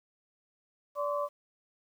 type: tone cluster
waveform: sine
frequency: 581 / 1038 / 1144 Hz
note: D5 / C6 / D6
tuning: -19 / -14 / -46 cents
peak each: -31 / -37 / -35 dBFS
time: 0.95-1.29 s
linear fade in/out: 50 ms
effects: 10-bit